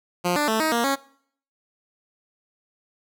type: tone with pitch steps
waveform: 10% pulse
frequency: 177.1 / 295.3 / 220.5 / 315.1 / 234.8 / 274.6 Hz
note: F3 / D4 / A3 / D#4 / A#3 / C#4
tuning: +24 / +10 / +4 / +22 / +13 / -16 cents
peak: -12 dBFS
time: 0.24-0.96 s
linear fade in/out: 20 ms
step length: 120 ms
effects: noise-tail reverb RT60 0.6 s tail -22 dB re dry